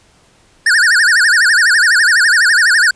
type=tone with vibrato; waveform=square; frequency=1633 Hz; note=G#6; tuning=30 cents flat; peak=-8 dBFS; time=0.66-2.91 s; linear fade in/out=5 ms; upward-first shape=sine; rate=12 Hz; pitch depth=230 cents each way; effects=pink hiss -50 dBFS RMS until 2.95 s + resampled to 22050 Hz